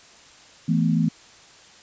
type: chord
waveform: sine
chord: E suspended fourth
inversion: none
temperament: just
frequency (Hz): 164.81 / 219.8 / 247.2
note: E3 / A3 / B3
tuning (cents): 0 / -2 / +2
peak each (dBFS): -20 / -23 / -24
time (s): 0.68-1.09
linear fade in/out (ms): 10
effects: white hiss -49 dBFS RMS until 1.82 s + resampled to 16000 Hz